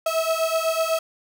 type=beating tone pair; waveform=35% pulse; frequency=645 / 653 Hz; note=E5 / E5; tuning=-38 / -17 cents; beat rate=8 Hz; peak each=-22 dBFS; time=0.06-0.99 s; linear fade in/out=5 ms; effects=none